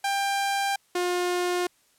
sawtooth tone pair in turn, 794 / 356.4 Hz, G5 / F4, +22 / +35 cents, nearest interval octave + major second, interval 1387 cents, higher first, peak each -20 dBFS, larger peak neither, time 0.04-0.76 / 0.95-1.67 s, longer neither, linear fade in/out 5 ms, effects white hiss -64 dBFS RMS until 1.98 s + low-pass 12000 Hz 12 dB/octave

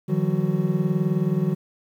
triangle tone cluster, 151.9 / 171.2 / 190.4 / 371.2 Hz, D#3 / F3 / F#3 / F#4, -41 / -34 / +50 / +6 cents, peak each -22 / -23 / -23 / -27 dBFS, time 0.08-1.55 s, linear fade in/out 20 ms, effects 9-bit

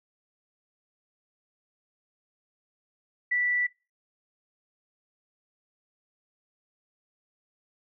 sine tone, 1965 Hz, B6, 9 cents flat, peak -23 dBFS, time 3.31-3.67 s, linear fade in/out 10 ms, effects noise-tail reverb RT60 0.3 s tail -21 dB re dry

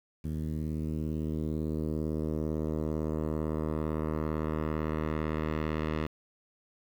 10% pulse tone with low-pass filter sweep, 77.78 Hz, D#2, in tune, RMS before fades -32 dBFS, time 0.24-6.07 s, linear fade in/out 10 ms, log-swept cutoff 200 to 2700 Hz, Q 0.96, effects 9-bit

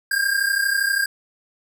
square tone pair together, 1590.5 / 1623 Hz, G6 / G#6, +25 / -40 cents, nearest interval unison, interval 35 cents, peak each -22 dBFS, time 0.11-1.06 s, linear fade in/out 5 ms, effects none

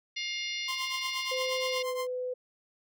harmonic tone, 707 Hz, F5, 21 cents sharp, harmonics 3 / 4 / 5 / 6 / 7 / 8, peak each -36 / -38 / -40 / -42 / -43 / -44 dBFS, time 0.16-1.83 s, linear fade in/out 10 ms
sawtooth tone with tremolo, 1046.5 Hz, C6, in tune, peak -29 dBFS, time 0.68-2.07 s, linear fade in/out 5 ms, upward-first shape triangle, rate 8.5 Hz, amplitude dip 90%
sine tone with pitch glide, 514 to 502.6 Hz, C5 to B4, -31 to +30 cents, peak -31 dBFS, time 1.31-2.34 s, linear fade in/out 10 ms, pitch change -39 cents, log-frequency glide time 1.64-1.92 s
effects none

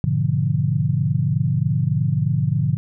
sine chord, G# diminished seventh, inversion none, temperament equal, 103.83 / 123.47 / 146.83 / 174.61 Hz, G#2 / B2 / D3 / F3, 0 / 0 / 0 / 0 cents, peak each -24 / -22 / -20 / -25 dBFS, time 0.04-2.77 s, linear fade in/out 0 ms, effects none

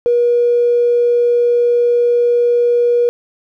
triangle tone with tanh clipping, 479.8 Hz, A#4, 50 cents sharp, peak -9 dBFS, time 0.06-3.09 s, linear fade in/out 0 ms, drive 2 dB, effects none

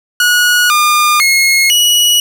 sawtooth tone with pitch steps, 1456 / 1208 / 2162 / 2920 Hz, F#6 / D6 / C#7 / F#7, -28 / +48 / -44 / -24 cents, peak -4 dBFS, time 0.2-2.2 s, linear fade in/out 2 ms, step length 500 ms, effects none

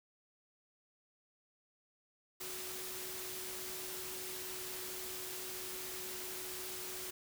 sine tone in noise, 370 Hz, F#4, in tune, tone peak -50 dBFS, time 2.4-7.11 s, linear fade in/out 10 ms, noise white, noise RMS -44 dBFS, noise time 2.4-7.11 s, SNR -9 dB, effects none

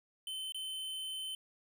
square tone with dropouts, 3067 Hz, G7, 38 cents flat, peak -39 dBFS, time 0.27-1.35 s, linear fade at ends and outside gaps 2 ms, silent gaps 0.522-0.545 s, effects none

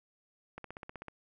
click train, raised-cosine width 0.5 ms, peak -28 dBFS, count 9, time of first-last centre 0.58-1.083 s, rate 15.9 Hz, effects none

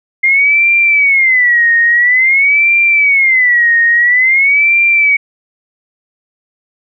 sine tone with vibrato, 2100 Hz, C7, 6 cents sharp, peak -6 dBFS, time 0.23-5.17 s, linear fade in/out 10 ms, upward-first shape sine, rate 0.49 Hz, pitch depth 210 cents each way, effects none

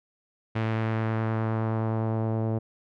sawtooth tone with low-pass filter sweep, 111.3 Hz, A2, 20 cents sharp, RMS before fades -27 dBFS, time 0.55-2.59 s, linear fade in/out 10 ms, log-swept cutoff 2500 to 610 Hz, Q 1.2, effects none

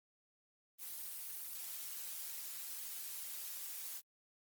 blue noise with amplitude modulation, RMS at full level -43 dBFS, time 0.78-4.02 s, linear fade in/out 50 ms, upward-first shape sine, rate 173 Hz, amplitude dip 55%, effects Opus 24 kbps

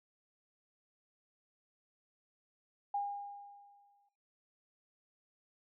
sine tone with exponential decay, 810 Hz, G#5, 43 cents flat, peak -31 dBFS, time 2.94-4.09 s, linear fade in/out 5 ms, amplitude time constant 250 ms, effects noise-tail reverb RT60 0.4 s tail -17 dB re dry

